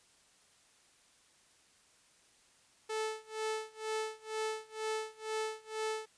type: tone with tremolo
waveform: sawtooth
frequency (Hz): 436.9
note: A4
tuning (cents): -12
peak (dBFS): -29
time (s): 2.89-6.06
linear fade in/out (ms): 10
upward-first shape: sine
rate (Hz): 2.1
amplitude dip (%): 95
effects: white hiss -66 dBFS RMS until 6.17 s + resampled to 22050 Hz

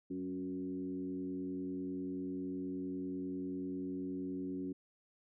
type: tone with frequency modulation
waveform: sine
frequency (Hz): 277.2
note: C#4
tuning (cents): 0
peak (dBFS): -37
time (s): 0.1-4.73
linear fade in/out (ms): 10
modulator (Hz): 90.3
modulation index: 0.89
effects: none

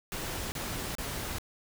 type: noise bursts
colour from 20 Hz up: pink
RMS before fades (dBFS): -36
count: 3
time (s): 0.12-1.384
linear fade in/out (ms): 0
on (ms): 400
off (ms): 32
effects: none

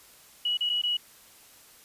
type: tone with dropouts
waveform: sine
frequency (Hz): 2924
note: F#7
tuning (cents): -21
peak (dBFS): -24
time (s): 0.45-0.97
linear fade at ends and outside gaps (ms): 5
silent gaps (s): 0.572-0.607 / 0.694-0.697 / 0.817-0.835
effects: white hiss -54 dBFS RMS until 1.84 s + resampled to 32000 Hz

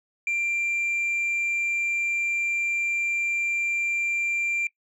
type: tone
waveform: sine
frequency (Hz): 2370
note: D7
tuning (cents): +15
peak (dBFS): -20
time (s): 0.27-4.67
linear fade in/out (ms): 2
effects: noise-tail reverb RT60 0.1 s tail -24 dB re dry + tanh soft clip ceiling -22 dBFS

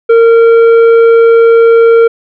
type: tone with tanh clipping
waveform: triangle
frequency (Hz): 459.7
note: A#4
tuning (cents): -24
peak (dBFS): -3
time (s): 0.09-2.08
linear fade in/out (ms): 10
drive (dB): 12
effects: none

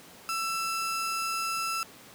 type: tone pair together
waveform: 30% pulse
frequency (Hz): 1332 / 5025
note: E6 / D#8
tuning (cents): +18 / +16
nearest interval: octave + major seventh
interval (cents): 2298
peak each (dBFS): -27 / -33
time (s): 0.29-1.83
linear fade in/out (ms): 0
effects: pink hiss -50 dBFS RMS until 2.14 s + high-pass 150 Hz 12 dB/octave

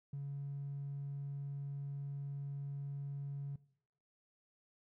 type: tone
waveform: triangle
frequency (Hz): 140.6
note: C#3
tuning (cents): +25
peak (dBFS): -36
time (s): 0.13-3.56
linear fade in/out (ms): 5
effects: noise-tail reverb RT60 0.7 s tail -23 dB re dry + tanh soft clip ceiling -37 dBFS

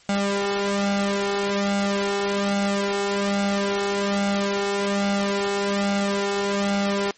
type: tone with flanger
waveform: sawtooth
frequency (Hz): 200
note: G3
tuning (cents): +35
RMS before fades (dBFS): -23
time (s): 0.09-7.11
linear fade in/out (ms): 2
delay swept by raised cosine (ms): 1.4 to 2.3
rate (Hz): 1.2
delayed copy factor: +0.8
effects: white hiss -53 dBFS RMS until 7.17 s + MP3 32 kbps

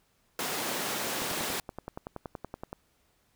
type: high-pass noise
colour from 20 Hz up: pink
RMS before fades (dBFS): -33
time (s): 0.39-1.6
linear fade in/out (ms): 2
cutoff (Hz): 270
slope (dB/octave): 12
type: click train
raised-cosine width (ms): 1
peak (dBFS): -23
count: 17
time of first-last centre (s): 1.22-2.729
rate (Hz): 10.6
effects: pink hiss -70 dBFS RMS until 3.35 s

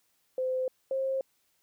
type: tone pair in turn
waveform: sine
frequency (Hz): 515 / 532.9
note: C5 / C5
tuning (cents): -28 / +32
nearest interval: minor second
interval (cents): 60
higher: second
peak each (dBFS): -27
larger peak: neither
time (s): 0.38-0.68 / 0.91-1.21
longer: neither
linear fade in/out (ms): 2
effects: white hiss -72 dBFS RMS until 1.62 s

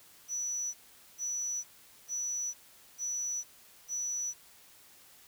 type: tone bursts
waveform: sine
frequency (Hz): 5920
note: F#8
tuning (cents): 0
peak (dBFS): -32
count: 5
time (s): 0.28-4.34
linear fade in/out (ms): 50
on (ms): 460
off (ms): 440
effects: white hiss -58 dBFS RMS until 5.27 s

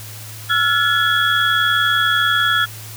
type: tone cluster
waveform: sine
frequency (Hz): 1351 / 1431 / 1711 / 3345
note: E6 / F6 / A6 / G#7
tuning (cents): +42 / +42 / -49 / +12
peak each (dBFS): -19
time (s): 0.49-2.66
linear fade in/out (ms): 20
effects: added 108 Hz sine -34 dBFS peak until 2.96 s + white hiss -36 dBFS RMS until 2.96 s

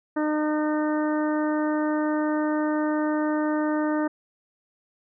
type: harmonic tone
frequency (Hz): 304.3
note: D#4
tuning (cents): -38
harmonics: 1 / 2 / 3 / 4 / 5 / 6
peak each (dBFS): -23 / -29 / -33 / -35 / -37 / -39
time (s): 0.16-4.08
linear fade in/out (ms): 10
effects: none

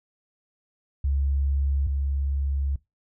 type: tone pair in turn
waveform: sine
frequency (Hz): 69.3 / 69.3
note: C#2 / C#2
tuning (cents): 0 / 0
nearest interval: unison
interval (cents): 0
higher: neither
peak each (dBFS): -21 / -23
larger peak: first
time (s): 1.04-1.87 / 1.87-2.76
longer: second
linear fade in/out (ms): 5
effects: noise-tail reverb RT60 0.2 s tail -21 dB re dry

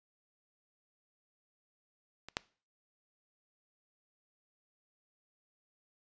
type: clicks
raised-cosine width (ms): 0.2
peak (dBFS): -27 / -13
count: 2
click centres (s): 2.286 / 2.369
effects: noise-tail reverb RT60 0.4 s tail -22 dB re dry + resampled to 16000 Hz

